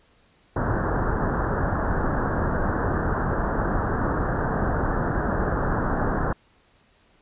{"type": "low-pass noise", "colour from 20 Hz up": "pink", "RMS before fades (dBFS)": -24, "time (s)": [0.56, 6.33], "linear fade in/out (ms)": 5, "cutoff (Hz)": 1700, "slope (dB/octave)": 96, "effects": ["pink hiss -60 dBFS RMS until 7.21 s", "resampled to 8000 Hz"]}